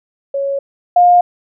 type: tone pair in turn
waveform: sine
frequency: 554.4 / 709 Hz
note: C#5 / F5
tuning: 0 / +26 cents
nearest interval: major third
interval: 426 cents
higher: second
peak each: -15 / -5 dBFS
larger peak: second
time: 0.34-0.59 / 0.96-1.21 s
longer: neither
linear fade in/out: 5 ms
effects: none